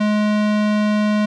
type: tone with low-pass filter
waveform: square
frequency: 210.6 Hz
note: G#3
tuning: 24 cents sharp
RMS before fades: -17 dBFS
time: 0-1.26 s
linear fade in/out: 10 ms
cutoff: 3900 Hz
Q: 0.66
effects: none